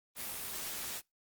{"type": "noise with amplitude modulation", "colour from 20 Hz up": "white", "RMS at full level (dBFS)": -38, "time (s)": [0.15, 1.02], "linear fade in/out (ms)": 50, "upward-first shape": "sine", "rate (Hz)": 273, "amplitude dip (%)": 50, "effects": ["noise-tail reverb RT60 0.2 s tail -25 dB re dry", "Opus 24 kbps"]}